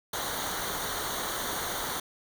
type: noise with comb filter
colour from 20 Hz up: pink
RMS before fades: -33 dBFS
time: 0.13-2 s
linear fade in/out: 5 ms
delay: 0.39 ms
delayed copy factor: -0.75
effects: none